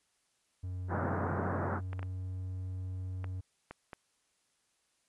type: tone with pitch glide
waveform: triangle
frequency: 91.4 to 92.62 Hz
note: F#2 to F#2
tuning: -21 to +2 cents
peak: -34 dBFS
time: 0.63-3.41 s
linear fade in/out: 10 ms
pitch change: +23 cents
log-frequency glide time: 1.27-1.65 s
type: band-pass noise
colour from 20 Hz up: pink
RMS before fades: -35 dBFS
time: 0.88-1.81 s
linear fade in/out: 50 ms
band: 120 to 1600 Hz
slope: 48 dB/octave
type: clicks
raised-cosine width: 0.5 ms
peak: -28 dBFS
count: 6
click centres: 1.931 / 1.993 / 2.029 / 3.243 / 3.71 / 3.932 s
effects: white hiss -75 dBFS RMS until 5.08 s + resampled to 24000 Hz